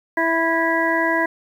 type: harmonic tone with a mistuned harmonic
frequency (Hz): 329.6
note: E4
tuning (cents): 0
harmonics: 1 / 2 / 3 / 5 / 6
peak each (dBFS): -23 / -23 / -23 / -23 / -23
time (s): 0.17-1.26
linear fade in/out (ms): 5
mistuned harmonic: 6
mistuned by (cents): -20
effects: 8-bit